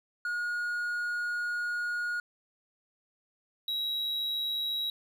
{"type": "tone pair in turn", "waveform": "triangle", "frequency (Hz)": [1440, 3862], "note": ["F#6", "B7"], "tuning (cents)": [-47, -39], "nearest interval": "octave + perfect fourth", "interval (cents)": 1708, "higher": "second", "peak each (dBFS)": -28, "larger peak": "neither", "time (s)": [[0.25, 2.2], [3.68, 4.9]], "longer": "first", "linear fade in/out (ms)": 2, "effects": []}